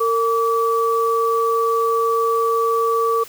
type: tone pair together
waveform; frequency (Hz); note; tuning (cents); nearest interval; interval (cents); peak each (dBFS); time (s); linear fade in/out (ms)
sine; 457 / 1151.6; A#4 / D6; -34 / -34; octave + major third; 1600; -18 / -18; 0-3.24; 10
effects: white hiss -40 dBFS RMS until 3.28 s